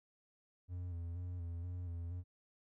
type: tone with vibrato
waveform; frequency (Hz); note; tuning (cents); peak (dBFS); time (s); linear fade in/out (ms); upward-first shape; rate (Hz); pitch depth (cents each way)
triangle; 87.1; F2; -4; -38; 0.68-2.24; 50; square; 2.1; 41
effects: none